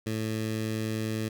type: tone with notch filter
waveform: 15% pulse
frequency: 110 Hz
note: A2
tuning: in tune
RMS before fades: -31 dBFS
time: 0.06-1.29 s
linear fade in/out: 10 ms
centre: 980 Hz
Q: 1.3
effects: none